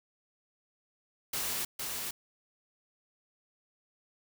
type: noise with echo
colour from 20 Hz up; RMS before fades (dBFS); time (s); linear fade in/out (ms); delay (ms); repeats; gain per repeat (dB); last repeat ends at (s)
white; -34; 1.33-1.65; 5; 460; 1; -3; 2.11
effects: none